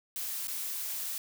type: noise with dropouts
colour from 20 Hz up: blue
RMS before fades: -36 dBFS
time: 0.16-1.18 s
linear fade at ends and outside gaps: 1 ms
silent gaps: 0.472-0.481 s
effects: none